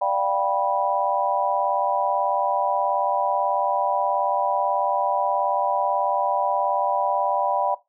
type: chord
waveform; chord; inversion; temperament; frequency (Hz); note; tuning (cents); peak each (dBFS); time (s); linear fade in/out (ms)
sine; G dominant seventh; second; just; 588 / 705.6 / 784 / 980; D5 / F5 / G5 / B5; +2 / +18 / 0 / -14; -25 / -28 / -24 / -25; 0.01-7.75; 10
effects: noise-tail reverb RT60 0.2 s tail -17 dB re dry